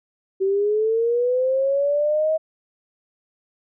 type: linear sweep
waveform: sine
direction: up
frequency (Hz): 379.9 to 638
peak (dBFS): -17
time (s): 0.4-2.38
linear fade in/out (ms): 20
effects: none